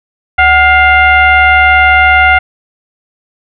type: tone with frequency modulation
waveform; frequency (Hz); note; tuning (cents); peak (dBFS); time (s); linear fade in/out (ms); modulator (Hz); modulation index
sine; 1423; F6; +32; -3; 0.38-2.39; 10; 676; 1.4
effects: none